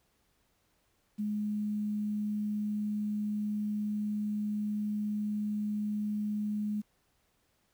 sine tone with quantisation, 209.6 Hz, G#3, 16 cents sharp, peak -30 dBFS, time 1.18-6.82 s, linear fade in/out 20 ms, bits 10, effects pink hiss -73 dBFS RMS until 7.73 s

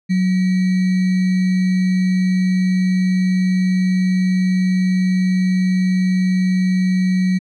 sine tone with sample-and-hold, 185 Hz, F#3, in tune, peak -13 dBFS, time 0.09-7.39 s, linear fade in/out 20 ms, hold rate 2100 Hz, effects low-pass 5000 Hz 12 dB/octave

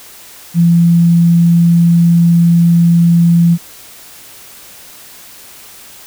sine tone, 170 Hz, F3, 46 cents flat, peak -5 dBFS, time 0.54-3.58 s, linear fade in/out 50 ms, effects white hiss -36 dBFS RMS until 6.06 s

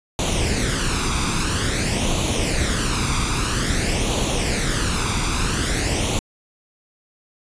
pink noise with flanger, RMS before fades -21 dBFS, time 0.19-6.19 s, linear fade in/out 0 ms, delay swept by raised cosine 0.29 to 0.84 ms, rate 0.5 Hz, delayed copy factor +0.6, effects resampled to 22050 Hz

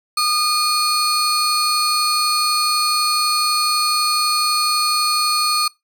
35% pulse tone pair together, 1224 / 4356 Hz, D#6 / C#8, -29 / -31 cents, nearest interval octave + minor seventh, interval 2198 cents, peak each -17 dBFS, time 0.17-5.68 s, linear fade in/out 5 ms, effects noise-tail reverb RT60 0.2 s tail -23 dB re dry

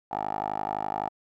10% pulse tone with band-pass filter, 51.8 Hz, G#1, 4 cents flat, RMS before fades -31 dBFS, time 0.11-1.09 s, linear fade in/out 10 ms, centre 820 Hz, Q 4.8, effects none

